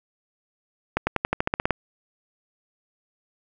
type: accelerating click train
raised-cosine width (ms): 0.5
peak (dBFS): -6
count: 11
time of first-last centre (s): 0.97-1.707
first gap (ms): 100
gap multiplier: 0.93
effects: none